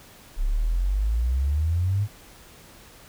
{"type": "exponential sweep", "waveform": "sine", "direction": "up", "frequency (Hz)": [32.7, 106.7], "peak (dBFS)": -20, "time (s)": [0.36, 2.08], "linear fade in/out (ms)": 50, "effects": ["pink hiss -49 dBFS RMS until 3.08 s"]}